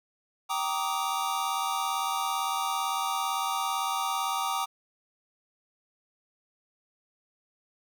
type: chord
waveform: square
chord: Eb major seventh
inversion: first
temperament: just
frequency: 777.8 / 933.4 / 1166.7 / 1244.5 Hz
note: G5 / Bb5 / D6 / Eb6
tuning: -14 / +2 / -12 / 0 cents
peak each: -34 dBFS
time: 0.49-4.66 s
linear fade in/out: 20 ms
effects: none